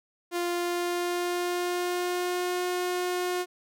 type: tone with pitch glide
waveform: sawtooth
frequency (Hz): 349.1 to 359.5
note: F4 to F#4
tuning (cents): -1 to -50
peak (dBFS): -23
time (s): 0.31-3.46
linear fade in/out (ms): 50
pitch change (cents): +51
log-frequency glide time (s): 0.52-2.61
effects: none